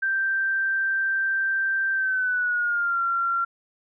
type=tone with pitch glide; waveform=sine; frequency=1568 to 1372.9 Hz; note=G6 to F6; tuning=0 to -30 cents; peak=-21 dBFS; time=0.02-3.45 s; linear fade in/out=10 ms; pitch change=-230 cents; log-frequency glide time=1.93-3 s; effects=none